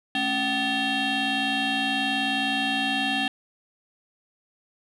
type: tone with frequency modulation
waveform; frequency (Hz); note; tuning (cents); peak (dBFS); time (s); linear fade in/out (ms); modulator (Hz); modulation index
sine; 1748; A6; -12; -20; 0.15-3.28; 2; 491; 3.7
effects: tanh soft clip ceiling -21 dBFS